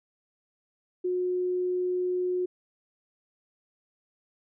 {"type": "tone", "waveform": "sine", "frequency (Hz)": 362.5, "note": "F#4", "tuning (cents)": -35, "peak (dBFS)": -25, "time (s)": [1.04, 2.46], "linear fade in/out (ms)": 10, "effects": []}